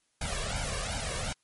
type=noise with flanger; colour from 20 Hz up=pink; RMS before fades=-33 dBFS; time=0.21-1.33 s; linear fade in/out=5 ms; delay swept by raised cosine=1.3 to 1.81 ms; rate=2.7 Hz; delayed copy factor=+1; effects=white hiss -73 dBFS RMS until 1.43 s + MP3 48 kbps